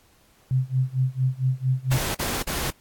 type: tone with tremolo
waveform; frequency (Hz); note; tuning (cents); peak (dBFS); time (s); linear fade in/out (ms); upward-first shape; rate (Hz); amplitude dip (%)
sine; 130; C3; -11; -17; 0.51-1.98; 0; sine; 4.4; 95
type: noise bursts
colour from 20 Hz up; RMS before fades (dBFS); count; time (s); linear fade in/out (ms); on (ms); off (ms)
pink; -27; 3; 1.91-2.708; 10; 240; 39
effects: pink hiss -59 dBFS RMS until 2.8 s + AAC 64 kbps